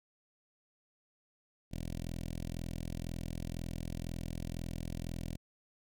10% pulse tone with notch filter, 42 Hz, E1, 33 cents sharp, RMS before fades -40 dBFS, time 1.71-5.37 s, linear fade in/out 20 ms, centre 1200 Hz, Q 0.5, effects none

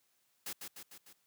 white noise with echo, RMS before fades -41 dBFS, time 0.46-0.53 s, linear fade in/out 5 ms, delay 150 ms, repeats 4, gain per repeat -4 dB, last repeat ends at 1.13 s, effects white hiss -75 dBFS RMS until 1.26 s + high-pass 100 Hz 12 dB/octave

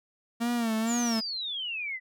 45% pulse tone with vibrato, 230 Hz, A#3, 23 cents flat, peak -26 dBFS, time 0.4-1.21 s, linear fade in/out 20 ms, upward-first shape sine, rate 2.1 Hz, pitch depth 80 cents each way
sine exponential sweep, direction down, 7459 to 1970 Hz, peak -31 dBFS, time 0.86-2 s, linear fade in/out 50 ms
effects none

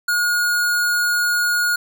square tone, 1439 Hz, F#6, 49 cents flat, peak -17 dBFS, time 0.08-1.76 s, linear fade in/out 5 ms, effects none

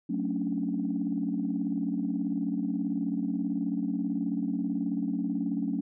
sine chord, D major seventh, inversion first, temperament just, 183.54 / 220.2 / 275.3 / 293.7 Hz, F#3 / A3 / C#4 / D4, -14 / +2 / -12 / 0 cents, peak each -33 / -32 / -31 / -34 dBFS, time 0.09-5.81 s, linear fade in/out 10 ms, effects tanh soft clip ceiling -18 dBFS

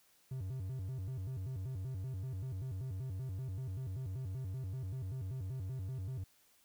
triangle tone with vibrato, 110.9 Hz, A2, 14 cents sharp, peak -36 dBFS, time 0.31-6.24 s, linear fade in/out 5 ms, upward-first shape square, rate 5.2 Hz, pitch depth 290 cents each way, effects white hiss -69 dBFS RMS until 6.64 s

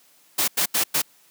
white noise bursts at uneven times, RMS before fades -21 dBFS, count 4, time 0.38-0.48 / 0.57-0.66 / 0.74-0.84 / 0.94-1.02 s, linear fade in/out 10 ms, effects white hiss -57 dBFS RMS until 1.3 s + high-pass 150 Hz 12 dB/octave

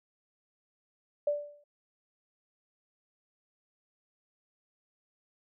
sine tone with exponential decay, 585 Hz, D5, 7 cents flat, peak -23 dBFS, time 1.27-1.64 s, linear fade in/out 5 ms, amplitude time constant 80 ms, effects none

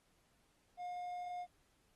triangle tone, 714 Hz, F5, 38 cents sharp, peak -39 dBFS, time 0.77-1.47 s, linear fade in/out 50 ms, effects pink hiss -75 dBFS RMS until 1.95 s + AAC 32 kbps

